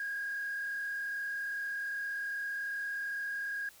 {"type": "tone with frequency modulation", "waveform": "sine", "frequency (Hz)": 1632, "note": "G#6", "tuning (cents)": -31, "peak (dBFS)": -33, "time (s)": [0, 3.69], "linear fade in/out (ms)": 2, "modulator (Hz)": 37.5, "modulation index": 0.79, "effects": ["tanh soft clip ceiling -30 dBFS", "white hiss -58 dBFS RMS until 3.8 s"]}